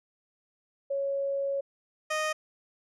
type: tone pair in turn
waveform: sine / 15% pulse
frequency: 554 / 619.4 Hz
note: C#5 / D#5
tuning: -1 / -8 cents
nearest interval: major second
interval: 193 cents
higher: second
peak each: -27 / -21 dBFS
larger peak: second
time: 0.9-1.61 / 2.1-2.33 s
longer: first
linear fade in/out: 10 ms
effects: low-pass 9000 Hz 12 dB/octave